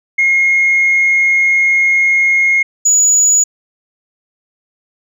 sine tone pair in turn, 2149 / 6878 Hz, C7 / A8, +46 / -40 cents, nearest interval octave + minor sixth, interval 2014 cents, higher second, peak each -7 / -5 dBFS, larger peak second, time 0.18-2.63 / 2.85-3.44 s, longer first, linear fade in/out 10 ms, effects tanh soft clip ceiling -5 dBFS

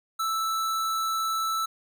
square tone, 1318.5 Hz, E6, in tune, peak -26 dBFS, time 0.19-1.66 s, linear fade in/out 10 ms, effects none

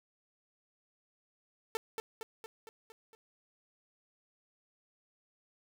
sawtooth tone with echo, 446.1 Hz, A4, 24 cents sharp, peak -28 dBFS, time 1.75-1.77 s, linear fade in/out 0 ms, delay 230 ms, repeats 6, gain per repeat -4 dB, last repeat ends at 3.15 s, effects none

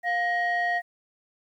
sine tone pair together, 705.3 / 1883 Hz, F5 / A#6, +17 / +17 cents, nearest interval octave + perfect fourth, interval 1700 cents, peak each -24 dBFS, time 0.03-0.82 s, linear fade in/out 50 ms, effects tanh soft clip ceiling -19 dBFS + 10-bit

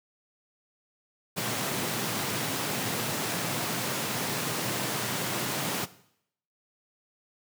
pink high-pass noise, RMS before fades -31 dBFS, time 1.36-5.86 s, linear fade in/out 20 ms, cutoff 110 Hz, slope 48 dB/octave, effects noise-tail reverb RT60 0.7 s tail -17 dB re dry

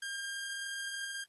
sawtooth tone, 1605 Hz, G6, 40 cents sharp, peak -34 dBFS, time 0.02-1.24 s, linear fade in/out 5 ms, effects white hiss -75 dBFS RMS until 1.28 s + AAC 32 kbps

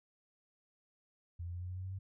sine tone with pitch steps, 85.8 / 87.15 / 88.52 / 89.91 / 91.32 / 92.76 / 94.22 / 95.7 Hz, F2 / F2 / F2 / F#2 / F#2 / F#2 / F#2 / G2, -30 / -3 / +24 / -49 / -22 / +5 / +32 / -41 cents, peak -39 dBFS, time 1.39-1.99 s, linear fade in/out 10 ms, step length 75 ms, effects none

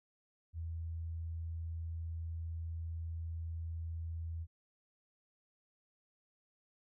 sine tone, 82.41 Hz, E2, in tune, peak -38 dBFS, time 0.53-4.47 s, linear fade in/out 50 ms, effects none

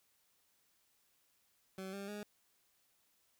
20% pulse tone with pitch steps, 190 / 198.53 / 207.4 Hz, F#3 / G3 / G#3, +46 / +22 / -2 cents, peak -38 dBFS, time 1.78-2.23 s, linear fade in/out 2 ms, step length 150 ms, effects white hiss -75 dBFS RMS until 3.39 s

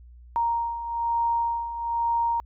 sine beating tone pair, 932.3 / 933.4 Hz, A#5 / A#5, 0 / +2 cents, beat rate 1.1 Hz, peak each -30 / -24 dBFS, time 0.36-2.4 s, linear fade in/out 0 ms, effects added 60 Hz sine -45 dBFS peak until 2.45 s

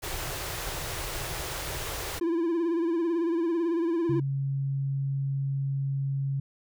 pink band-stop noise, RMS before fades -34 dBFS, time 0.02-2.2 s, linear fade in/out 20 ms, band 160 to 320 Hz, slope 48 dB/octave
triangle tone with vibrato, 335.8 Hz, E4, 32 cents sharp, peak -22 dBFS, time 2.21-4.2 s, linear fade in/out 5 ms, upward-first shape sine, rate 18 Hz, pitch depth 67 cents each way
sine tone, 137.4 Hz, C#3, 15 cents flat, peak -26 dBFS, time 4.09-6.4 s, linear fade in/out 5 ms
effects none

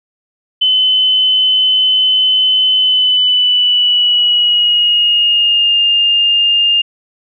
sine tone with pitch glide, 3035 to 2815 Hz, F#7 to F7, +43 to +13 cents, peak -8 dBFS, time 0.61-6.82 s, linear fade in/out 10 ms, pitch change -130 cents, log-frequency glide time 2.76-5.77 s, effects none

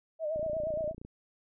sine tone with vibrato, 622.3 Hz, D#5, in tune, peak -30 dBFS, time 0.19-0.94 s, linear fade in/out 50 ms, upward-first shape sine, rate 8.6 Hz, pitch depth 78 cents each way
click train, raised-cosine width 3 ms, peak -32 dBFS, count 21, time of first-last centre 0.36-1.05 s, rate 29 Hz
effects none

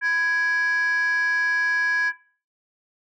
sine tone with frequency modulation, 1661.2 Hz, G#6, in tune, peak -16 dBFS, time 0.01-2.13 s, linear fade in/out 50 ms, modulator 659 Hz, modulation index 0.33, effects noise-tail reverb RT60 0.4 s tail -17 dB re dry + tanh soft clip ceiling -18 dBFS

